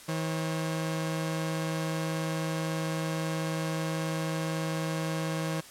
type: tone pair together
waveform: sawtooth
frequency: 160.54 / 540 Hz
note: E3 / C#5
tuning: -45 / -45 cents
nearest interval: octave + major sixth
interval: 2100 cents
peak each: -26 / -33 dBFS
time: 0.08-5.61 s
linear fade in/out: 10 ms
effects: white hiss -49 dBFS RMS until 5.7 s + low-pass 11000 Hz 12 dB/octave